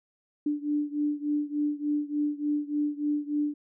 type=beating tone pair; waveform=sine; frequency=293.7 / 297.1 Hz; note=D4 / D4; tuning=0 / +20 cents; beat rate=3.4 Hz; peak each=-28 / -30 dBFS; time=0.46-3.54 s; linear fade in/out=5 ms; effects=none